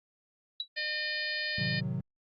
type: tone with exponential decay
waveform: sine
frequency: 3910 Hz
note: B7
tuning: 18 cents flat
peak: -27 dBFS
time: 0.6-0.68 s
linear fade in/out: 2 ms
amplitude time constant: 16 ms
type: harmonic tone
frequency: 607 Hz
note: D#5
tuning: 43 cents flat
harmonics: 1 / 3 / 4 / 5 / 6 / 7 / 8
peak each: -45 / -34 / -40 / -43 / -43 / -39 / -39 dBFS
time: 0.76-1.81 s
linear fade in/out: 20 ms
type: chord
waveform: triangle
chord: A diminished seventh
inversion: none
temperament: equal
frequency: 110 / 130.81 / 155.56 / 185 Hz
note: A2 / C3 / Eb3 / Gb3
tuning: 0 / 0 / 0 / 0 cents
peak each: -37 / -33 / -35 / -34 dBFS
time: 1.58-2.01 s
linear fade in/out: 5 ms
effects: Opus 48 kbps